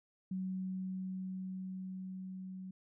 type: tone with level ramp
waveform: sine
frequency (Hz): 187.3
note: F#3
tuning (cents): +21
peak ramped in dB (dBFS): -35 to -43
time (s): 0.31-2.71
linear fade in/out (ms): 5
effects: none

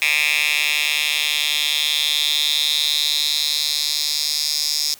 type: tone with high-pass filter sweep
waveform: 10% pulse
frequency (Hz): 149.4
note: D3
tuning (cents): +30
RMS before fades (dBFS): -20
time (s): 0.02-4.94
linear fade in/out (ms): 0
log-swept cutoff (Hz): 2500 to 5100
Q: 4.6
effects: white hiss -45 dBFS RMS until 4.99 s

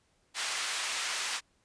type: band-pass noise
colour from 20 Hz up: pink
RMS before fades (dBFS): -34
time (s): 0.34-1.41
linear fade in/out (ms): 50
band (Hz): 1400 to 9100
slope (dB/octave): 12
effects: pink hiss -71 dBFS RMS until 1.64 s + resampled to 22050 Hz

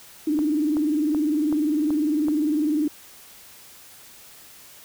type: tone with vibrato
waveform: sine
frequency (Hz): 302.2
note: D4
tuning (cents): +50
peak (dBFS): -19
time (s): 0.27-2.88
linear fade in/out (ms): 5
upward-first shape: square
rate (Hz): 20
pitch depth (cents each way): 79
type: click train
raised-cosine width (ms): 1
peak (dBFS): -20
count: 6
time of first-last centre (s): 0.39-2.284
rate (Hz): 2.64
effects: white hiss -47 dBFS RMS until 4.84 s

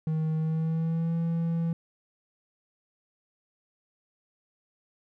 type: tone with pitch glide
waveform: triangle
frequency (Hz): 157.9 to 166.52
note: D#3 to E3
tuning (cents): +26 to +18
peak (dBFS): -23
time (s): 0.07-1.73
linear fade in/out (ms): 2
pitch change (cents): +92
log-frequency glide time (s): 0.37-1.15
effects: none

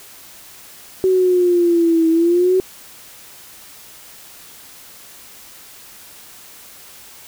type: exponential two-way sweep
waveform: sine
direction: down then up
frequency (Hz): 377.7 to 323.7 to 377.7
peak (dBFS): -11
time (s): 1.04-2.6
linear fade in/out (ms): 0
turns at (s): 2.09
effects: white hiss -41 dBFS RMS until 7.27 s

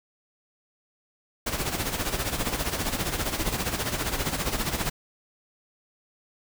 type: noise with tremolo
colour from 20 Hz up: pink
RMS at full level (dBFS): -26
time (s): 1.46-4.9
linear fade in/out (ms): 10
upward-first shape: sine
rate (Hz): 15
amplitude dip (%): 65
effects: none

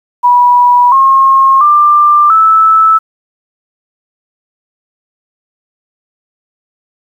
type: tone with pitch steps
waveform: sine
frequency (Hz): 976 / 1076.7 / 1187.8 / 1310.4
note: B5 / C6 / D6 / E6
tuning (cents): -21 / +49 / +19 / -11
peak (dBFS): -3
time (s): 0.23-2.99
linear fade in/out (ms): 20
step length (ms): 690
effects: 7-bit

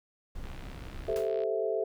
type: noise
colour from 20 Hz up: brown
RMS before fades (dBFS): -41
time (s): 0.35-1.14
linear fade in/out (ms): 5
type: click train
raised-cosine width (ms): 0.3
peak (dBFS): -33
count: 66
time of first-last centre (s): 0.44-1.435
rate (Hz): 65.3
type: chord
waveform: sine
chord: A minor seventh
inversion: third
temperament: equal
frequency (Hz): 392 / 440 / 523.3 / 659.3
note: G4 / A4 / C5 / E5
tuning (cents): 0 / 0 / 0 / 0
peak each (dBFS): -34 / -31 / -36 / -33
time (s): 1.08-1.84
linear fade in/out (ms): 5
type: noise with exponential decay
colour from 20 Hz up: pink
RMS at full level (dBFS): -40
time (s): 1.16-1.35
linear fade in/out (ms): 1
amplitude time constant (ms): 40
effects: none

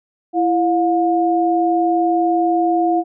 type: tone pair together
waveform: sine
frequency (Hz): 334.5 / 714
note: E4 / F5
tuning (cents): +25 / +38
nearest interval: octave + minor second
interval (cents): 1313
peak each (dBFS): -16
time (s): 0.33-3.04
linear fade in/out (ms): 50
effects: none

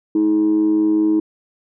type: tone with amplitude modulation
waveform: sine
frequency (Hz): 317.9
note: D#4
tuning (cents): +37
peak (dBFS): -9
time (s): 0.15-1.2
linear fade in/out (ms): 5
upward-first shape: sine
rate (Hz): 105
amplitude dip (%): 60
effects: tanh soft clip ceiling -8 dBFS

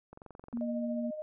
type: click train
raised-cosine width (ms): 1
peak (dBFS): -34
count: 11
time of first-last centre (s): 0.13-0.572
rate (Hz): 22.6
type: tone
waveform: sine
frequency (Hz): 235.9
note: A#3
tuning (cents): +21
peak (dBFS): -32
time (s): 0.53-1.11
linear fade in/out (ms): 10
type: tone with tremolo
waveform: sine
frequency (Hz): 614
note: D#5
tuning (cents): -23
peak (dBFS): -34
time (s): 0.61-1.22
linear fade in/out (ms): 0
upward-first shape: triangle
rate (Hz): 14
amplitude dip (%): 60
effects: none

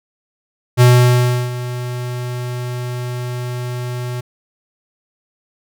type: tone with ADSR envelope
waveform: square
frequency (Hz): 123.47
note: B2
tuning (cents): 0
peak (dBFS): -6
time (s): 0.77-4.21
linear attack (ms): 40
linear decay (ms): 690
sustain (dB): -16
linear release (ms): 9
effects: none

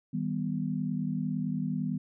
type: chord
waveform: sine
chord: Eb augmented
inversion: none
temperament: equal with one note detuned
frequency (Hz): 158.01 / 196 / 246.9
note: Eb3 / G3 / B3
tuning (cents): +27 / 0 / 0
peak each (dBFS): -33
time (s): 0.13-1.98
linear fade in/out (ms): 10
effects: none

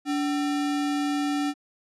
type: tone with sample-and-hold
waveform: sine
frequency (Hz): 288.8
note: D4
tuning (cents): -29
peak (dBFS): -23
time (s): 0.05-1.54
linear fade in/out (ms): 50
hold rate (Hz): 1050
effects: low-pass 8000 Hz 12 dB/octave

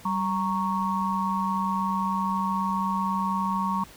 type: tone cluster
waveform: sine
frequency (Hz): 193.5 / 930 / 1106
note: G3 / A#5 / C#6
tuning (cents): -22 / -4 / -4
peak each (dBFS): -28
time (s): 0.05-3.84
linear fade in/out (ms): 5
effects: pink hiss -49 dBFS RMS until 3.96 s

